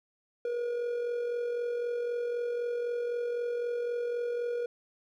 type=tone with amplitude modulation; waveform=triangle; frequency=479.2 Hz; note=A#4; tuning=48 cents sharp; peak=-26 dBFS; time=0.45-4.66 s; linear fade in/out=2 ms; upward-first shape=sine; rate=43.9 Hz; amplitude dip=40%; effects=none